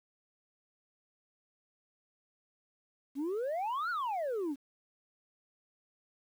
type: exponential two-way sweep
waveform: sine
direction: up then down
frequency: 261.6 to 1480 to 261.6 Hz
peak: -29 dBFS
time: 3.15-4.56 s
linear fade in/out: 50 ms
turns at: 3.9 s
effects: tanh soft clip ceiling -31 dBFS + 10-bit